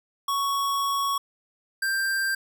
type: tone pair in turn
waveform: square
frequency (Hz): 1113 / 1579.5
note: C#6 / G6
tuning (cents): +7 / +13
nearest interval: tritone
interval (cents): 606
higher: second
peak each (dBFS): -24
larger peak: neither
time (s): 0.28-1.18 / 1.82-2.35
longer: first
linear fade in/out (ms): 5
effects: none